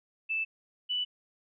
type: tone pair in turn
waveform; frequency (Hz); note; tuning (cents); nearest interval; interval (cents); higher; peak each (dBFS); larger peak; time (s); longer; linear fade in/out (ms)
sine; 2637 / 2971; E7 / F#7; 0 / +6; major second; 206; second; -28; neither; 0.29-0.45 / 0.89-1.05; neither; 20
effects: none